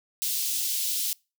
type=high-pass noise; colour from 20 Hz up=white; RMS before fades=-28 dBFS; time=0.22-1.13 s; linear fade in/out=0 ms; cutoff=3100 Hz; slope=24 dB/octave; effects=noise-tail reverb RT60 0.3 s tail -26 dB re dry